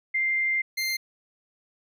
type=tone pair in turn; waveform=sine / 25% pulse; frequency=2096 / 2096 Hz; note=C7 / C7; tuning=+2 / +2 cents; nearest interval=unison; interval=0 cents; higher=neither; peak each=-22 dBFS; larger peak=neither; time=0.14-0.62 / 0.77-0.97 s; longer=first; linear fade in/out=10 ms; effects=none